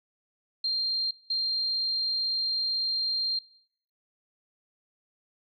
sine tone bursts at uneven times, 4186 Hz, C8, in tune, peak -25 dBFS, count 2, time 0.64-1.11 / 1.3-3.39 s, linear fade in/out 5 ms, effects noise-tail reverb RT60 0.7 s tail -22 dB re dry

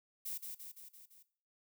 violet noise with echo, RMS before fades -41 dBFS, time 0.25-0.38 s, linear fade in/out 10 ms, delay 170 ms, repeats 5, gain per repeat -4 dB, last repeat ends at 1.23 s, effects noise-tail reverb RT60 0.5 s tail -17 dB re dry

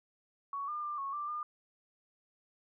sine tone with pitch steps, 1118 / 1204 / 1191 / 1101 / 1180 / 1208 Hz, C#6 / D6 / D6 / C#6 / D6 / D6, +14 / +43 / +24 / -12 / +8 / +48 cents, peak -35 dBFS, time 0.53-1.43 s, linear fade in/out 2 ms, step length 150 ms, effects none

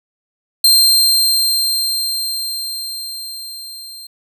sawtooth tone with level ramp, 4167 Hz, C8, 8 cents flat, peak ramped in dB -4 to -29 dBFS, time 0.64-4.07 s, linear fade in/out 5 ms, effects none

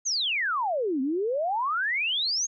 sine exponential two-way sweep, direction down then up, 6690 to 253.3 to 6690 Hz, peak -24 dBFS, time 0.05-2.47 s, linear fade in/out 20 ms, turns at 1.01 s, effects none

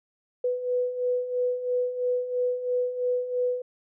sine beating tone pair, 493.9 / 496.9 Hz, B4 / B4, 0 / +11 cents, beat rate 3 Hz, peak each -31 / -25 dBFS, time 0.44-3.62 s, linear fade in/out 5 ms, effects none

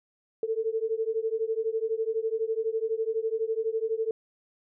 sine beating tone pair, 440 / 452 Hz, A4 / A4, 0 / +47 cents, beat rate 12 Hz, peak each -29 / -29 dBFS, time 0.43-4.11 s, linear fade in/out 2 ms, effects none

